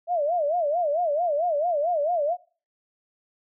sine tone with vibrato, 640 Hz, D#5, 49 cents sharp, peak -21 dBFS, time 0.07-2.37 s, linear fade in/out 50 ms, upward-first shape sine, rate 4.5 Hz, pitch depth 200 cents each way, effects noise-tail reverb RT60 0.4 s tail -23 dB re dry

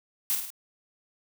blue noise with echo, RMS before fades -26 dBFS, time 0.3-0.35 s, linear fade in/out 0 ms, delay 51 ms, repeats 3, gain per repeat -5 dB, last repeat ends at 0.503 s, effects none

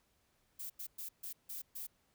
violet noise bursts at uneven times, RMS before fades -44 dBFS, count 6, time 0.59-0.7 / 0.79-0.87 / 0.98-1.09 / 1.23-1.33 / 1.49-1.62 / 1.75-1.87 s, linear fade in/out 10 ms, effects pink hiss -75 dBFS RMS until 2.14 s

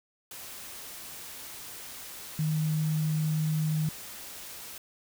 sine tone in noise, 155.56 Hz, D#3, in tune, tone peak -25 dBFS, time 2.39-3.89 s, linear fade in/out 2 ms, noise white, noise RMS -43 dBFS, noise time 0.31-4.78 s, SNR +15 dB, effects none

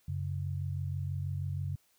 sine tone pair together, 92.8 / 139.04 Hz, F#2 / C#3, +6 / +6 cents, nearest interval perfect fifth, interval 700 cents, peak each -34 / -36 dBFS, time 0.08-1.76 s, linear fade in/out 5 ms, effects white hiss -70 dBFS RMS until 1.98 s

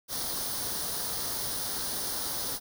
white noise with comb filter, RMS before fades -33 dBFS, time 0.08-2.6 s, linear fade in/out 50 ms, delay 0.2 ms, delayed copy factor +0.7, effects none

